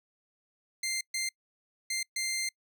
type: tone bursts at uneven times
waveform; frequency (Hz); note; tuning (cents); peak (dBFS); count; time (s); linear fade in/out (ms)
15% pulse; 2093; C7; 0; -24; 4; 0.83-1.01 / 1.14-1.29 / 1.9-2.03 / 2.16-2.49; 5
effects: noise-tail reverb RT60 0.1 s tail -25 dB re dry